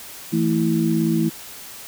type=tone cluster; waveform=sine; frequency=165.7 / 222.9 / 327 Hz; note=E3 / A3 / E4; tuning=+9 / +23 / -14 cents; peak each=-21 dBFS; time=0.32-1.3 s; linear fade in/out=20 ms; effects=white hiss -38 dBFS RMS until 1.87 s